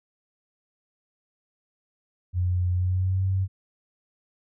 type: tone with pitch glide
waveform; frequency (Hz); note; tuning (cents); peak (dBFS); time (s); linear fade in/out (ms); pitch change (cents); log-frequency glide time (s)
sine; 89.8 to 95.14; F2 to F#2; +49 to +49; -21; 2.33-3.48; 50; +100; 2.72-3.24
effects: none